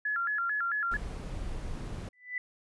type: tone with vibrato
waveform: sine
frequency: 1533 Hz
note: G6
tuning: 39 cents flat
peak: -28 dBFS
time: 0.05-0.97 s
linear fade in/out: 5 ms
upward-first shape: square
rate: 4.5 Hz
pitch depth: 180 cents each way
type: noise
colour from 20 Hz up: brown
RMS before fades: -37 dBFS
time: 0.91-2.09 s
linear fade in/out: 5 ms
type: tone with exponential growth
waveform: sine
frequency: 1990 Hz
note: B6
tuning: 13 cents sharp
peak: -28 dBFS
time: 2.13-2.38 s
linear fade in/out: 2 ms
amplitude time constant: 53 ms
effects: resampled to 24000 Hz